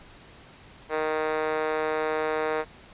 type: tone with high-pass filter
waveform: 5% pulse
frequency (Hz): 155.56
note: D#3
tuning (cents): 0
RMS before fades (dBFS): -27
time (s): 0.89-2.65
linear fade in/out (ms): 50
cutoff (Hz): 440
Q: 3.2
effects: pink hiss -50 dBFS RMS until 2.93 s + resampled to 8000 Hz